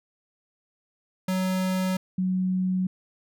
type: tone pair in turn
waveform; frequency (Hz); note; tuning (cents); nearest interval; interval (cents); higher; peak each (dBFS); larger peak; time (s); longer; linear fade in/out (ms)
square / sine; 186.4 / 185.33; F#3 / F#3; +13 / +3; unison; 10; first; -24 / -22; second; 1.28-1.97 / 2.18-2.87; neither; 5
effects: none